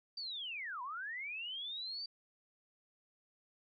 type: linear two-way sweep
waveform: sine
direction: down then up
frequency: 4699 to 950 to 4682 Hz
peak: -40 dBFS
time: 0.17-2.06 s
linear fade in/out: 5 ms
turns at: 0.82 s
effects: none